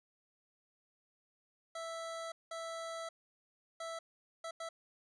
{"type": "tone bursts at uneven times", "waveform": "25% pulse", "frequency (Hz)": 659.3, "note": "E5", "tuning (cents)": 0, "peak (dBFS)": -37, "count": 5, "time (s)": [[1.75, 2.32], [2.51, 3.09], [3.8, 3.99], [4.44, 4.51], [4.6, 4.69]], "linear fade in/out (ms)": 5, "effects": ["resampled to 22050 Hz"]}